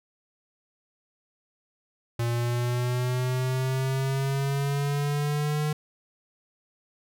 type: exponential sweep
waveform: square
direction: up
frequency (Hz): 117.5 to 151.6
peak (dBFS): -25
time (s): 2.19-5.73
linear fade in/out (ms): 5
effects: none